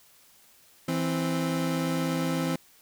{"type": "tone pair together", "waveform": "30% pulse", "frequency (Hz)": [164.8, 261.6], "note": ["E3", "C4"], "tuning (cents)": [0, 0], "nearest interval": "minor sixth", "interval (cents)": 800, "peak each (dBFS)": -26, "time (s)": [0.88, 2.56], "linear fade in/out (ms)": 5, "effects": ["white hiss -58 dBFS RMS until 2.81 s"]}